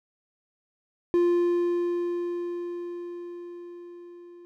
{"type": "tone with level ramp", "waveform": "triangle", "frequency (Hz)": 348.7, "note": "F4", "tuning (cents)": -3, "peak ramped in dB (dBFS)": [-16, -43], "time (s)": [1.14, 4.45], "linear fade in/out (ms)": 0, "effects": []}